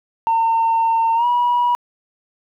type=tone with pitch glide; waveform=sine; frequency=909 to 968.6 Hz; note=A#5 to B5; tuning=-44 to -34 cents; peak=-12 dBFS; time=0.27-1.75 s; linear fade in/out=0 ms; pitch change=+110 cents; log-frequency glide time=1.15-1.26 s; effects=tanh soft clip ceiling -11 dBFS + 9-bit